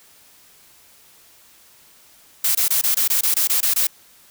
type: noise bursts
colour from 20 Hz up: blue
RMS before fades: -18 dBFS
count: 11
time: 2.44-3.87 s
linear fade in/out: 5 ms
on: 110 ms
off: 22 ms
effects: white hiss -51 dBFS RMS until 4.3 s